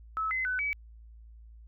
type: tone with pitch steps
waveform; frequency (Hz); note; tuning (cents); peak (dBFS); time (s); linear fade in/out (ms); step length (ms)
sine; 1299 / 2047 / 1503 / 2282; E6 / C7 / F#6 / C#7; -26 / -38 / +27 / +50; -28; 0.17-0.73; 0; 140
effects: added 56 Hz sine -48 dBFS peak until 1.67 s